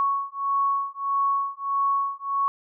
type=beating tone pair; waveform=sine; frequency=1108.7 / 1110.3 Hz; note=C#6 / C#6; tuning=0 / +2 cents; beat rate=1.6 Hz; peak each=-25 dBFS; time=0-2.48 s; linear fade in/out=0 ms; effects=none